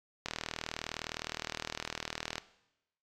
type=click train; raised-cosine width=0.2 ms; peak=-17 dBFS; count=85; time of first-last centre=0.26-2.381 s; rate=39.6 Hz; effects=noise-tail reverb RT60 0.9 s tail -18 dB re dry + AAC 64 kbps